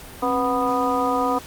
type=harmonic tone with a mistuned harmonic; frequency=246.9 Hz; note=B3; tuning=in tune; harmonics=1 / 2 / 3 / 4 / 5; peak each=-25 / -25 / -25 / -25 / -25 dBFS; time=0.22-1.39 s; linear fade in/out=10 ms; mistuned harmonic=1; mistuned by=+140 cents; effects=pink hiss -40 dBFS RMS until 1.46 s + Opus 48 kbps